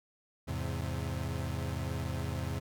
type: chord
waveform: 35% pulse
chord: E augmented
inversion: none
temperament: equal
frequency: 82.41 / 103.83 / 130.81 Hz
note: E2 / G#2 / B#2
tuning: 0 / 0 / 0 cents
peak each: -35 / -38 / -36 dBFS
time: 0.47-2.6 s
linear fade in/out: 20 ms
effects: none